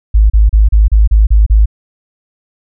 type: tone bursts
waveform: sine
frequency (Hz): 52.9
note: G#1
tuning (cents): +33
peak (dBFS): -3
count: 8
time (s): 0.14-1.658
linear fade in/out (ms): 10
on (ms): 160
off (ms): 34
effects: none